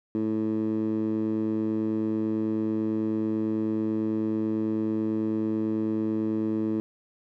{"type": "tone with band-pass filter", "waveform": "15% pulse", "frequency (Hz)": 109.1, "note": "A2", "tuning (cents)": -14, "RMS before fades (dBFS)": -27, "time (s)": [0.15, 6.8], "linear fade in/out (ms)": 0, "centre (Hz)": 290, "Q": 2.9, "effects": []}